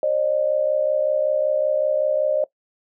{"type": "tone pair together", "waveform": "sine", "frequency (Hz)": [540.7, 606], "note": ["C#5", "D#5"], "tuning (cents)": [-43, -46], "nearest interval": "major second", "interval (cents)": 197, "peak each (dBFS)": [-21, -19], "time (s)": [0.03, 2.44], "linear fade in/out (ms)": 2, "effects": ["noise-tail reverb RT60 0.1 s tail -20 dB re dry"]}